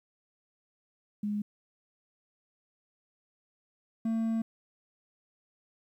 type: tone pair in turn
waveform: sine / triangle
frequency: 207.7 / 225 Hz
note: G#3 / A3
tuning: 0 / +39 cents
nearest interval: minor second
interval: 139 cents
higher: second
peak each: -29 / -25 dBFS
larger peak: second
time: 1.23-1.42 / 4.05-4.42 s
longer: second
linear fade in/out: 5 ms
effects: 11-bit